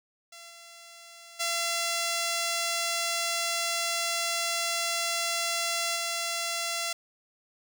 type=tone with level steps; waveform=5% pulse; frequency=680 Hz; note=F5; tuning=46 cents flat; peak=-34 / -36 / -16 / -18 dBFS; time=0.32-6.93 s; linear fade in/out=5 ms; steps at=0.49 / 1.39 / 5.95 s; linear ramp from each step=20 ms; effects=none